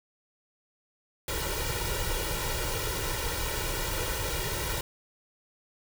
pink noise with comb filter, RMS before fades -31 dBFS, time 1.28-4.81 s, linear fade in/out 2 ms, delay 2.1 ms, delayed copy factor +0.85, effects none

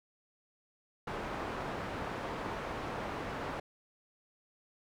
white low-pass noise, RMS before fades -39 dBFS, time 1.07-3.6 s, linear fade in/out 5 ms, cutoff 1100 Hz, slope 12 dB/octave, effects none

